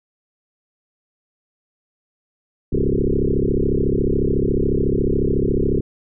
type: tone with frequency modulation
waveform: sine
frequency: 196 Hz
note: G3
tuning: in tune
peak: -15 dBFS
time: 2.72-5.81 s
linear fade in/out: 10 ms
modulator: 34 Hz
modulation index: 6.9
effects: none